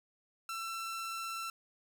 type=tone; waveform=sawtooth; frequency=1342 Hz; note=E6; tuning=31 cents sharp; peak=-34 dBFS; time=0.49-1.5 s; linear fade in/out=2 ms; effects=none